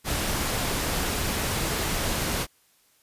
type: noise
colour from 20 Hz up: pink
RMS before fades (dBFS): -27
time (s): 0.04-2.47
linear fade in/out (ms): 50
effects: white hiss -63 dBFS RMS until 3.02 s + resampled to 32000 Hz